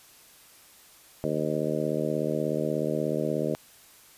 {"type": "harmonic tone", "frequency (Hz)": 76.6, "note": "D#2", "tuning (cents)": -27, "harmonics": [2, 3, 4, 5, 6, 7, 8], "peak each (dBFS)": [-33, -33, -33, -33, -33, -33, -33], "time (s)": [1.24, 3.55], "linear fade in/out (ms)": 0, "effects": ["white hiss -54 dBFS RMS until 4.17 s", "resampled to 32000 Hz"]}